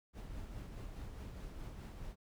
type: noise with tremolo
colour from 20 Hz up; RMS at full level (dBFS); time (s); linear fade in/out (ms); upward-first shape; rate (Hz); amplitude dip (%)
brown; -45; 0.13-2.16; 50; triangle; 4.8; 40
effects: none